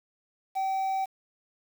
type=tone with quantisation; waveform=triangle; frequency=769 Hz; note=G5; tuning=33 cents flat; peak=-24 dBFS; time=0.55-1.06 s; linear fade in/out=20 ms; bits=8; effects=none